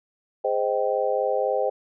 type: chord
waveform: sine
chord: Ab major seventh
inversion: none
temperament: just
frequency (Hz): 415.3 / 519.1 / 623 / 778.7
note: Ab4 / C5 / Eb5 / G5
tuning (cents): 0 / -14 / +2 / -12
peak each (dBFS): -28 / -24 / -27 / -28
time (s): 0.44-1.7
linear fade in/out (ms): 10
effects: none